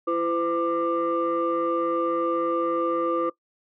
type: tone cluster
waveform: sine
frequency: 337.2 / 509 / 1187 Hz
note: E4 / C5 / D6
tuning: +39 / -48 / +18 cents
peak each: -25 dBFS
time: 0.07-3.3 s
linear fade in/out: 10 ms
effects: noise-tail reverb RT60 0.1 s tail -20 dB re dry + tanh soft clip ceiling -16 dBFS